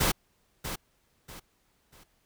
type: noise with echo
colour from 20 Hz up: pink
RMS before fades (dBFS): -25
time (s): 0-0.12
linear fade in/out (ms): 10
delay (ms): 640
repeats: 3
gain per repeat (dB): -10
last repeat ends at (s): 2.04
effects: pink hiss -70 dBFS RMS until 2.25 s